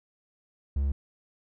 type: tone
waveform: triangle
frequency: 69.7 Hz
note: C#2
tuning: 10 cents sharp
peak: -22 dBFS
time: 0.76-0.92 s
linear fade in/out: 5 ms
effects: none